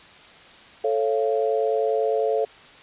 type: chord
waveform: sine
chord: A augmented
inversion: none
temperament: just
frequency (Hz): 440 / 550 / 687.5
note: A4 / C#5 / E#5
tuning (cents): 0 / -14 / -27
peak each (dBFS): -22 / -25 / -26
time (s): 0.84-2.45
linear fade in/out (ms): 5
effects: white hiss -47 dBFS RMS until 2.82 s + resampled to 8000 Hz